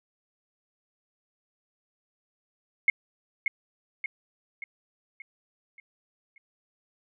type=tone with echo; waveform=sine; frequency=2167 Hz; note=C#7; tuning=40 cents flat; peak=-16 dBFS; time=2.88-2.9 s; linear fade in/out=2 ms; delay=580 ms; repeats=6; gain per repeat=-6 dB; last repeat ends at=6.38 s; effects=none